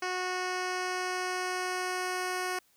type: tone with low-pass filter sweep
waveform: 10% pulse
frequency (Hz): 366.2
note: F#4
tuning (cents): -18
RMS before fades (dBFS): -33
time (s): 0.02-2.59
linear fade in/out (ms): 5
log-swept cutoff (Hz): 5800 to 11000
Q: 1
effects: white hiss -67 dBFS RMS until 2.76 s

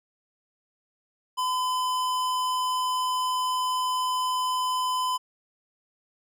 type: tone with hard clipping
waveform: sine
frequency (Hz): 1013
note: B5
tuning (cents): +44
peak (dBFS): -26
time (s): 1.37-5.18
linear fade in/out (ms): 20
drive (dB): 18
effects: none

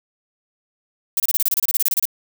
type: noise bursts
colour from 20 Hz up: violet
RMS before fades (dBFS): -18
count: 16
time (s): 1.17-2.054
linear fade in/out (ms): 2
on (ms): 29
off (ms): 28
effects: none

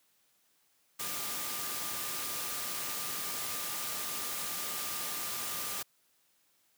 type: tone in noise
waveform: sine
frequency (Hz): 1200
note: D6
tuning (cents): +37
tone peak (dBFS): -47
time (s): 0.99-5.83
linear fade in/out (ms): 10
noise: white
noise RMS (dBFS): -37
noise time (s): 0.99-5.83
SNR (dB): -13
effects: white hiss -71 dBFS RMS until 6.77 s + high-pass 100 Hz 12 dB/octave

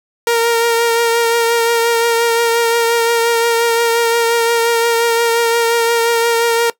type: tone with vibrato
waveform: sawtooth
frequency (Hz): 464.7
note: A#4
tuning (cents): -5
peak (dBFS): -7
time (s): 0.27-6.7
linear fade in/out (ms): 2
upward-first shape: triangle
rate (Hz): 5.7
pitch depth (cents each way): 25
effects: noise-tail reverb RT60 0.1 s tail -19 dB re dry

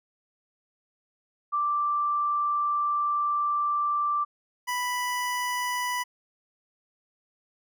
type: tone pair in turn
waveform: sine / 25% pulse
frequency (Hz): 1174.7 / 987.8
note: D6 / B5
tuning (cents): 0 / 0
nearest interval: minor third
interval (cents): 300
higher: first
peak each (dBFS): -23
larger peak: neither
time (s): 1.52-4.25 / 4.67-6.04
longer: first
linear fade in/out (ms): 20
effects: none

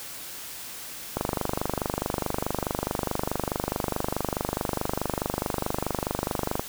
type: click train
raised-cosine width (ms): 1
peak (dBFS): -11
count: 135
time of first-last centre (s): 1.17-6.595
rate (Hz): 24.7
effects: white hiss -39 dBFS RMS until 6.68 s

